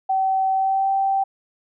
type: tone with pitch glide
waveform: sine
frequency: 766 to 778.9 Hz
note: G5 to G5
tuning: -40 to -11 cents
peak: -17 dBFS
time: 0.09-1.24 s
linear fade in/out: 10 ms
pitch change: +29 cents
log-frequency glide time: 0.53-0.9 s
effects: none